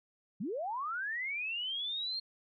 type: linear sweep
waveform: sine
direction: up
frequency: 159.7 to 4259 Hz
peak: -34 dBFS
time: 0.4-2.2 s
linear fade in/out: 10 ms
effects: none